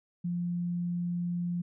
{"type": "tone", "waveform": "sine", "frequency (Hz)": 174.61, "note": "F3", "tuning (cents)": 0, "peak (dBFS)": -29, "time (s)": [0.24, 1.62], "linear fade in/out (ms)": 10, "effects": []}